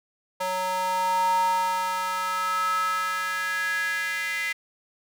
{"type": "tone with high-pass filter sweep", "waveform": "square", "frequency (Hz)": 185, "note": "F#3", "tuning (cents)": 0, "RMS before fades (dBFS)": -26, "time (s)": [0.4, 4.53], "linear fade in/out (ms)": 10, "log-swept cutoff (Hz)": [730, 2000], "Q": 6.8, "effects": []}